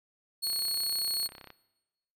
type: tone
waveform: sawtooth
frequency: 4347 Hz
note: C#8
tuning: 35 cents flat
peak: -26 dBFS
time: 0.42-1.28 s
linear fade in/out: 20 ms
type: click train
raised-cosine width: 0.3 ms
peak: -30 dBFS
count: 35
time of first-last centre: 0.47-1.503 s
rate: 32.9 Hz
effects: noise-tail reverb RT60 1.0 s tail -20 dB re dry